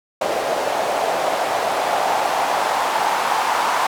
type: noise with band-pass filter sweep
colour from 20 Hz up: white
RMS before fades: -20 dBFS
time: 0.21-3.87 s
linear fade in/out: 5 ms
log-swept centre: 600 to 930 Hz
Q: 3
effects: none

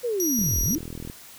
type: linear two-way sweep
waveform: sine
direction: down then up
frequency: 506 to 32.99 to 362.7 Hz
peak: -23 dBFS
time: 0.03-0.79 s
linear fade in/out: 20 ms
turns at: 0.62 s
type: tone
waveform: 30% pulse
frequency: 5780 Hz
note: F#8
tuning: 41 cents flat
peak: -20 dBFS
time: 0.2-0.75 s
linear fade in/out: 0 ms
type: click train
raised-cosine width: 3 ms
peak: -23 dBFS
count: 30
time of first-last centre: 0.39-1.099 s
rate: 40.9 Hz
effects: white hiss -46 dBFS RMS until 1.38 s

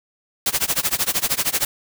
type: noise with tremolo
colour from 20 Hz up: white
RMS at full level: -18 dBFS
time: 0.46-1.65 s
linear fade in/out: 2 ms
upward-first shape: sine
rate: 13 Hz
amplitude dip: 95%
effects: none

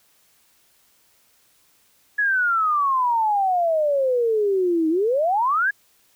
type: exponential two-way sweep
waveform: sine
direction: down then up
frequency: 1705 to 311.1 to 1705 Hz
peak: -17 dBFS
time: 2.18-5.71 s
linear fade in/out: 10 ms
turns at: 4.89 s
effects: white hiss -60 dBFS RMS until 6.15 s

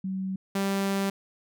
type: tone pair in turn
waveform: sine / sawtooth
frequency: 190 / 196.36 Hz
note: F#3 / G3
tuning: +46 / +3 cents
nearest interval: minor second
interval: 57 cents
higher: second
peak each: -28 / -21 dBFS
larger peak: second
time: 0.04-0.36 / 0.55-1.1 s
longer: second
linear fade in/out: 5 ms
effects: none

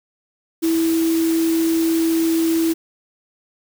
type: tone in noise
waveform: sine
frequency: 327.6 Hz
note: E4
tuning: 11 cents flat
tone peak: -15 dBFS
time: 0.62-2.74 s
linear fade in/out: 20 ms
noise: white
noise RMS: -30 dBFS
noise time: 0.62-2.74 s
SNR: +12 dB
effects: none

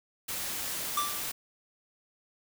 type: noise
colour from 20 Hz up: white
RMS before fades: -35 dBFS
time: 0.28-1.32 s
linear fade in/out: 10 ms
type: tone with exponential decay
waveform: square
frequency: 1174.7 Hz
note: D6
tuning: in tune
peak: -25 dBFS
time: 0.97-1.3 s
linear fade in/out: 5 ms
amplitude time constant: 70 ms
effects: none

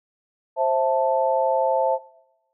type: chord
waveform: sine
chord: A minor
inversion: first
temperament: just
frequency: 528 / 660 / 880 Hz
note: C5 / E5 / A5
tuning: +16 / +2 / 0 cents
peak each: -22 dBFS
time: 0.56-1.99 s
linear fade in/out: 50 ms
effects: noise-tail reverb RT60 0.9 s tail -21 dB re dry

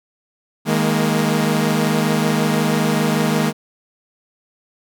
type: chord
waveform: sawtooth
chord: D# suspended fourth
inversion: none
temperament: equal with one note detuned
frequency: 157.55 / 207.7 / 233.1 Hz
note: D#3 / G#3 / A#3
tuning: +22 / 0 / 0 cents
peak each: -16 dBFS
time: 0.65-3.53 s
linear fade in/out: 50 ms
effects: none

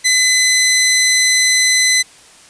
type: tone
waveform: 15% pulse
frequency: 2020 Hz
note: B6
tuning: 39 cents sharp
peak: -4 dBFS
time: 0.04-2.03 s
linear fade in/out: 20 ms
effects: white hiss -43 dBFS RMS until 2.49 s + resampled to 22050 Hz

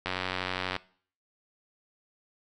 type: click train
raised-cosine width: 0.3 ms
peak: -14 dBFS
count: 66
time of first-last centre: 0.06-0.764 s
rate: 92.3 Hz
effects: noise-tail reverb RT60 0.5 s tail -20 dB re dry

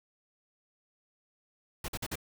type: noise bursts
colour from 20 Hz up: pink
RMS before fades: -36 dBFS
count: 4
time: 1.84-2.156 s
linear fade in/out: 5 ms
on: 43 ms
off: 48 ms
effects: none

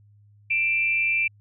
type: tone pair together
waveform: sine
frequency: 2358 / 2647 Hz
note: D7 / E7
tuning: +6 / +7 cents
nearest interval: major second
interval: 201 cents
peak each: -21 / -26 dBFS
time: 0.5-1.28 s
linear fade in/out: 10 ms
effects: added 103 Hz sine -52 dBFS peak until 1.4 s

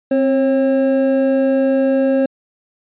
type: tone pair together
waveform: triangle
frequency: 264.2 / 541.4 Hz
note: C4 / C#5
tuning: +17 / -41 cents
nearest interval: octave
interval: 1242 cents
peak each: -13 dBFS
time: 0.11-2.26 s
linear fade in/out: 5 ms
effects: resampled to 8000 Hz

